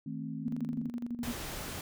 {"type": "chord", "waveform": "sine", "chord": "A diminished", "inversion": "second", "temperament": "just", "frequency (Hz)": [158.4, 220, 264], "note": ["Eb3", "A3", "C4"], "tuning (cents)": [31, 0, 16], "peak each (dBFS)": -40, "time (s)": [0.06, 0.89], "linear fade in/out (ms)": 5}
{"type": "tone with tremolo", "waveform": "sine", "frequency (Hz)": 238.6, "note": "A#3", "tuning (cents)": 41, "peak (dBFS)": -32, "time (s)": [0.44, 1.34], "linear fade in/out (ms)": 10, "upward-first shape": "square", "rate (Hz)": 12, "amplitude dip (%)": 70}
{"type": "noise", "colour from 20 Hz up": "pink", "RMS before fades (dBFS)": -40, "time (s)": [1.23, 1.81], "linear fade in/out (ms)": 2}
{"effects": []}